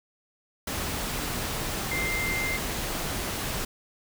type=tone in noise; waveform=sine; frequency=2093 Hz; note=C7; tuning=in tune; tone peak=-28 dBFS; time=1.91-2.57 s; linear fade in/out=5 ms; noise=pink; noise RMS=-31 dBFS; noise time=0.67-3.65 s; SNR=0 dB; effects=none